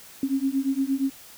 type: beating tone pair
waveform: sine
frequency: 266.6 / 275.2 Hz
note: C4 / C#4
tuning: +33 / -12 cents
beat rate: 8.6 Hz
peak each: -25 dBFS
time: 0.23-1.1 s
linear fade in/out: 2 ms
effects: white hiss -47 dBFS RMS until 1.37 s